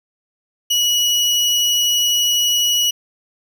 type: tone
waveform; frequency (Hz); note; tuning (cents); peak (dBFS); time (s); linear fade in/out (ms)
30% pulse; 2922; F#7; -22; -11; 0.7-2.91; 10
effects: none